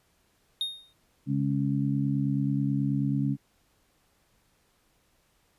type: tone with exponential decay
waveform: triangle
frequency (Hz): 3700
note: A#7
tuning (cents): -14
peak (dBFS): -23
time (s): 0.61-0.93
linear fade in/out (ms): 1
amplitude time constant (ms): 68
type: harmonic tone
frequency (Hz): 69.3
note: C#2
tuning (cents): 0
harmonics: 2 / 3 / 4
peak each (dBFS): -27 / -30 / -29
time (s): 1.26-3.37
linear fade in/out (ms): 50
effects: pink hiss -68 dBFS RMS until 5.58 s + resampled to 32000 Hz